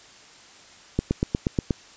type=click train; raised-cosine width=3 ms; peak=-8 dBFS; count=7; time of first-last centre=0.99-1.708 s; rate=8.36 Hz; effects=white hiss -49 dBFS RMS until 1.96 s + resampled to 16000 Hz